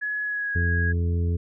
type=tone with pitch glide; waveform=sine; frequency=1691 to 1653.3 Hz; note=G#6 to G#6; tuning=+31 to -8 cents; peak=-25 dBFS; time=0.01-0.93 s; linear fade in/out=20 ms; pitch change=-39 cents; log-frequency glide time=0.23-0.54 s
type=harmonic tone; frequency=85.8 Hz; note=F2; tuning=30 cents flat; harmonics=1 / 2 / 3 / 4 / 5; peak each=-21 / -32 / -37 / -43 / -36 dBFS; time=0.55-1.37 s; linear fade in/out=10 ms
effects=none